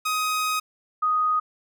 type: tone pair in turn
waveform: sawtooth / sine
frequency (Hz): 1256 / 1245.9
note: D#6 / D#6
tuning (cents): +16 / +2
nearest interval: unison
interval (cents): 14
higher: first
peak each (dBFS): -19 / -19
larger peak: neither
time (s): 0.05-0.6 / 1.02-1.4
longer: first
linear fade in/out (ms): 10
effects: none